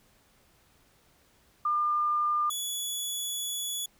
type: tone pair in turn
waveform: sine / 15% pulse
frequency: 1202 / 3406 Hz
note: D6 / G#7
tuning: +40 / +43 cents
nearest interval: octave + tritone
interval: 1803 cents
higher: second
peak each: -24 dBFS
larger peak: neither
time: 1.65-2.5 / 2.5-3.86 s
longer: second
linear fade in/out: 5 ms
effects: pink hiss -64 dBFS RMS until 3.99 s